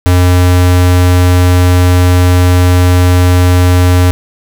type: tone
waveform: square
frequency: 90 Hz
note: F#2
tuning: 47 cents flat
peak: -5 dBFS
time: 0.06-4.11 s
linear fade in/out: 0 ms
effects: none